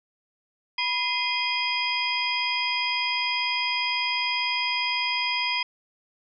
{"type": "tone cluster", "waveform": "sine", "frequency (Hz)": [981, 2068, 2476, 3230, 4971], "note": ["B5", "C7", "D#7", "G#7", "D#8"], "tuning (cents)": [-12, -21, -9, -49, -2], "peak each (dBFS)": -30, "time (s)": [0.78, 5.63], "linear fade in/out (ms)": 5, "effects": []}